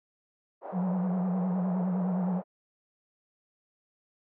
white band-pass noise, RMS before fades -40 dBFS, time 0.61-2.44 s, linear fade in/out 50 ms, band 440 to 810 Hz, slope 24 dB/octave
sine tone with vibrato, 182.6 Hz, F#3, 23 cents flat, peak -26 dBFS, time 0.72-2.42 s, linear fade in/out 50 ms, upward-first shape sine, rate 9.7 Hz, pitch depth 53 cents each way
effects none

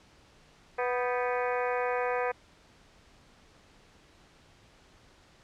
harmonic tone with a mistuned harmonic, 246.9 Hz, B3, in tune, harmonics 2 / 3 / 4 / 5 / 6 / 7 / 8 / 9 / 10, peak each -30 / -34 / -36 / -38 / -40 / -41 / -42 / -43 / -44 dBFS, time 0.78-2.32 s, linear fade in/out 10 ms, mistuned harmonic 6, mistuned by +93 cents, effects pink hiss -59 dBFS RMS until 5.43 s + low-pass 6000 Hz 12 dB/octave

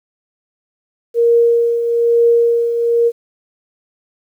sine tone with tremolo, 468.5 Hz, A#4, 9 cents sharp, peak -7 dBFS, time 1.14-3.12 s, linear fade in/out 50 ms, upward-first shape triangle, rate 1.1 Hz, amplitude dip 60%, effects 8-bit

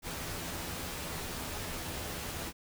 pink noise with comb filter, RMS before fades -39 dBFS, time 0.02-2.53 s, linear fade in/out 50 ms, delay 12 ms, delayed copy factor +0.5, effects none

